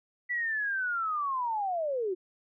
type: linear sweep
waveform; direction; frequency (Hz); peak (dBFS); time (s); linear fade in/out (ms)
sine; down; 1975.5 to 349.2; -28; 0.29-2.15; 20
effects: none